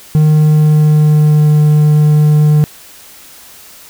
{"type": "tone with pitch glide", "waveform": "triangle", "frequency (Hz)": [153.4, 150.76], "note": ["D#3", "D3"], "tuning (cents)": [-24, 46], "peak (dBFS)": -3, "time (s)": [0.15, 2.64], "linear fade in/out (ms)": 0, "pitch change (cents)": -30, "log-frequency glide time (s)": [0.26, 1.54], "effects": ["white hiss -37 dBFS RMS until 3.89 s"]}